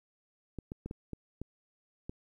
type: clicks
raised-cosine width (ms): 3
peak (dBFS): -26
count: 7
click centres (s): 0.587 / 0.719 / 0.86 / 0.911 / 1.133 / 1.416 / 2.095
effects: 11-bit